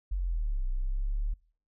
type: linear two-way sweep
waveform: sine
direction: down then up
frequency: 48.35 to 30.79 to 37.47 Hz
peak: -27 dBFS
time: 0.11-1.34 s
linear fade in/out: 10 ms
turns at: 0.66 s
effects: noise-tail reverb RT60 0.5 s tail -23 dB re dry